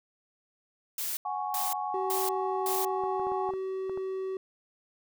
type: noise bursts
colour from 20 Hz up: blue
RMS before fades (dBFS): -33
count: 4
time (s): 0.98-2.85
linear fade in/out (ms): 2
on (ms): 190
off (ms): 370
type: chord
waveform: sine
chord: F# suspended second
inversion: none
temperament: equal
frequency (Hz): 740 / 830.6 / 1108.7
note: F#5 / G#5 / C#6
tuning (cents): 0 / 0 / 0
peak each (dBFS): -35 / -33 / -36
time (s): 1.25-3.51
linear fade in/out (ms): 5
type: tone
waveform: triangle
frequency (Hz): 380.1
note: F#4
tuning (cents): +47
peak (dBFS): -29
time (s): 1.94-4.37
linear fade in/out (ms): 2
type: clicks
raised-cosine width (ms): 1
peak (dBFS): -29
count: 8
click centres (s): 3.037 / 3.197 / 3.269 / 3.319 / 3.491 / 3.537 / 3.896 / 3.975
effects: none